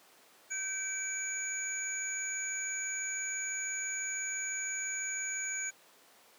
sine tone cluster, 1552 / 2306 / 6780 Hz, G6 / D7 / G#8, -18 / -32 / +35 cents, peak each -40 / -40 / -36 dBFS, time 0.5-5.71 s, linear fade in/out 20 ms, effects pink hiss -60 dBFS RMS until 6.38 s + high-pass 400 Hz 12 dB/octave

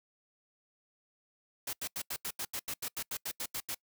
white noise bursts, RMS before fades -37 dBFS, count 15, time 1.67-3.747 s, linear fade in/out 5 ms, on 61 ms, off 83 ms, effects noise-tail reverb RT60 0.1 s tail -25 dB re dry

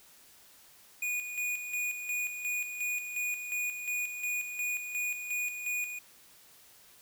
square tone with tremolo, 2458 Hz, D#7, 22 cents flat, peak -31 dBFS, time 1.02-5.99 s, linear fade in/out 5 ms, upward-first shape square, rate 2.8 Hz, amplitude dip 55%, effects white hiss -58 dBFS RMS until 7.01 s

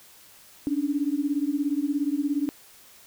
sine beating tone pair, 279.8 / 296.8 Hz, C#4 / D4, +16 / +18 cents, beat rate 17 Hz, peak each -26 dBFS, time 0.67-2.49 s, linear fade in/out 0 ms, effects white hiss -52 dBFS RMS until 3.06 s

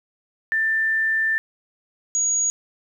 sine tone pair in turn, 1780 / 6720 Hz, A6 / G#8, +20 / +19 cents, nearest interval octave + major seventh, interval 2299 cents, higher second, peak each -18 dBFS, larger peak neither, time 0.52-1.38 / 2.15-2.5 s, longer first, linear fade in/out 0 ms, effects 9-bit

